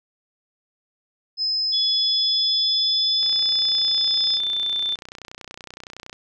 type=tone; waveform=sine; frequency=5100 Hz; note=D#8; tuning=42 cents sharp; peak=-20 dBFS; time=1.37-4.4 s; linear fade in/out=50 ms
type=tone with pitch glide; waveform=sine; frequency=3414 to 3547 Hz; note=G#7 to A7; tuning=+47 to +13 cents; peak=-21 dBFS; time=1.72-4.96 s; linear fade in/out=20 ms; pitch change=+66 cents; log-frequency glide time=1.91-4.42 s
type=click train; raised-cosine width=0.2 ms; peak=-20 dBFS; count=90; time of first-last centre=3.23-6.129 s; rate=30.7 Hz
effects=none